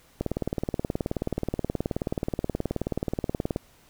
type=click train; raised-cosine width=2 ms; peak=-13 dBFS; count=64; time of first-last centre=0.21-3.561 s; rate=18.8 Hz; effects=pink hiss -58 dBFS RMS until 3.89 s